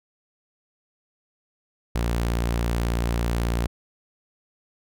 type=tone; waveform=sawtooth; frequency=58.27 Hz; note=A#1; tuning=in tune; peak=-18 dBFS; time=1.95-3.67 s; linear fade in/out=5 ms; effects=none